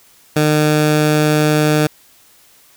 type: tone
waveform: 15% pulse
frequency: 151.9 Hz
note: D#3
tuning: 41 cents flat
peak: -5 dBFS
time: 0.36-1.87 s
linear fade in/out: 5 ms
effects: white hiss -49 dBFS RMS until 2.76 s